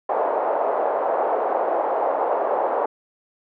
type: band-pass noise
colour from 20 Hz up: white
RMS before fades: -22 dBFS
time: 0.09-2.86 s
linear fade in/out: 5 ms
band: 470 to 820 Hz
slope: 24 dB/octave
effects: none